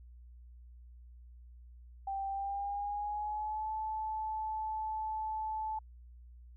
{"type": "tone with pitch glide", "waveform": "sine", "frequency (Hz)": [784, 869.9], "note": ["G5", "A5"], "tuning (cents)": [0, -20], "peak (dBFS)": -34, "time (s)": [2.07, 5.79], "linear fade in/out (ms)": 5, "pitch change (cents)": 180, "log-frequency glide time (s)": [2.29, 3.71], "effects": ["added 60 Hz sine -51 dBFS peak until 6.56 s"]}